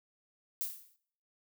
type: noise with exponential decay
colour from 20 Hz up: violet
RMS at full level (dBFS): -33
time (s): 0.61-0.96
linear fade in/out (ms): 0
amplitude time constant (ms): 76
effects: noise-tail reverb RT60 0.6 s tail -19 dB re dry